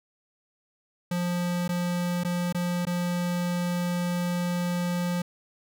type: tone with dropouts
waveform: square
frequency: 176.1 Hz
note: F3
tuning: 15 cents sharp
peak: -26 dBFS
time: 1.11-5.22 s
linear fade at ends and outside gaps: 5 ms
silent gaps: 1.679-1.69 / 2.236-2.247 / 2.526-2.546 / 2.853-2.868 s
effects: none